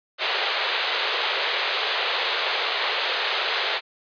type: band-pass noise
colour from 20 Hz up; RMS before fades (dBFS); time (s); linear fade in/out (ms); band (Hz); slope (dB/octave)
white; -25; 0.18-3.81; 50; 400 to 4200; 48
effects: resampled to 11025 Hz